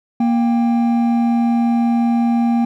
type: tone pair together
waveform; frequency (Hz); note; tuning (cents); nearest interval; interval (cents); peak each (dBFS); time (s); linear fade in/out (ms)
triangle; 235.2 / 791.1; A#3 / G5; +16 / +16; octave + major sixth; 2100; -11 / -22; 0.2-2.65; 5
effects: none